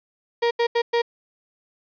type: tone bursts at uneven times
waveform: 35% pulse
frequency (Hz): 470.3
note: A#4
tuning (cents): +15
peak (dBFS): -16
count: 4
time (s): 0.42-0.51 / 0.59-0.67 / 0.75-0.82 / 0.93-1.02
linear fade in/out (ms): 10
effects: resampled to 11025 Hz + 9-bit